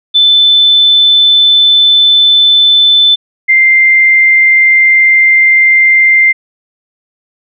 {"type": "tone pair in turn", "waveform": "sine", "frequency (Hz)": [3520, 2093], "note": ["A7", "C7"], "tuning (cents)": [0, 0], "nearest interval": "major sixth", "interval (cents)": 900, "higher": "first", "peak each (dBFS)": -3, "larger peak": "neither", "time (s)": [[0.14, 3.16], [3.48, 6.33]], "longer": "first", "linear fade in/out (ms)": 20, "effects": []}